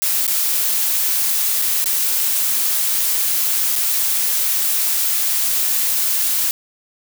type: noise with dropouts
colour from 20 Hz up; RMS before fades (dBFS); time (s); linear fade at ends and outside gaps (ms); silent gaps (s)
blue; -18; 0.02-6.51; 0; 0.267-0.278 / 1.618-1.622 / 1.842-1.859 / 3.755-3.761
effects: none